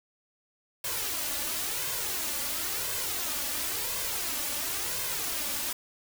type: noise with flanger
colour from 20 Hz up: white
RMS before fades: -32 dBFS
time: 0.84-5.73 s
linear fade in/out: 5 ms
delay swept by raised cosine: 1.9 to 3.5 ms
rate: 0.96 Hz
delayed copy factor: +0.6
effects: none